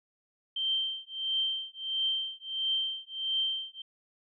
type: tone with tremolo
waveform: sine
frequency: 3134 Hz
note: G7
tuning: 1 cent flat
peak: -25 dBFS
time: 0.56-3.82 s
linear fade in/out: 5 ms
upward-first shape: triangle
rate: 1.5 Hz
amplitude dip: 100%
effects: none